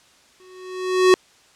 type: tone with exponential growth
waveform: square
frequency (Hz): 370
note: F#4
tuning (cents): 0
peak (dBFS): -9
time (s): 0.4-1.14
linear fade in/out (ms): 0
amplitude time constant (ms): 160
effects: white hiss -54 dBFS RMS until 1.55 s + low-pass 7000 Hz 12 dB/octave